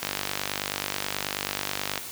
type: click train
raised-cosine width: 0.2 ms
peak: -9 dBFS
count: 97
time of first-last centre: 0.03-1.977 s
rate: 49.3 Hz
effects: white hiss -38 dBFS RMS until 2.11 s + high-pass 60 Hz 12 dB/octave